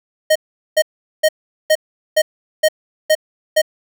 square tone bursts, 622.3 Hz, D#5, in tune, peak -10 dBFS, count 8, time 0.3-3.618 s, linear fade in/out 10 ms, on 56 ms, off 410 ms, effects none

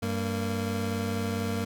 25% pulse tone pair together, 97.1 / 230.6 Hz, G2 / A#3, -16 / -19 cents, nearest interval octave + minor third, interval 1497 cents, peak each -27 dBFS, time 0.02-1.65 s, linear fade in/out 10 ms, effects none

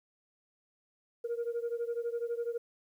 sine beating tone pair, 466.2 / 478.2 Hz, A#4 / A#4, 0 / +44 cents, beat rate 12 Hz, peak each -33 / -35 dBFS, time 1.24-2.58 s, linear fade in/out 10 ms, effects tanh soft clip ceiling -28 dBFS + 11-bit

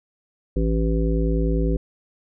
harmonic tone, 55 Hz, A1, in tune, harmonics 1 / 3 / 5 / 7 / 9, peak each -20 / -25 / -27 / -28 / -30 dBFS, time 0.56-1.77 s, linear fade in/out 5 ms, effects none

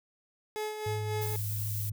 30% pulse tone with tremolo, 427.4 Hz, G#4, 50 cents sharp, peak -29 dBFS, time 0.56-1.36 s, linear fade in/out 0 ms, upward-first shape sine, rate 3.7 Hz, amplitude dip 50%
sine tone with vibrato, 105 Hz, G#2, 19 cents sharp, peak -32 dBFS, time 0.86-1.92 s, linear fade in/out 5 ms, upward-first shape triangle, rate 2.8 Hz, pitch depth 13 cents each way
violet noise, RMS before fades -38 dBFS, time 1.21-1.9 s, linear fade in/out 10 ms
effects none

